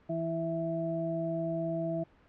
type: harmonic tone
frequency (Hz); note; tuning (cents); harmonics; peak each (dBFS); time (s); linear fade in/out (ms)
164.81; E3; 0; 1 / 2 / 4; -35 / -36 / -33; 0.09-2.04; 10
effects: pink hiss -62 dBFS RMS until 2.28 s + low-pass 2000 Hz 12 dB/octave